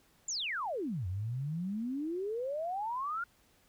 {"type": "exponential two-way sweep", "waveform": "sine", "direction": "down then up", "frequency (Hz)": [7459, 87.31, 1440], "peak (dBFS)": -33, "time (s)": [0.28, 3.24], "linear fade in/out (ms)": 5, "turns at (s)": 1.07, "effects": ["pink hiss -67 dBFS RMS until 3.68 s"]}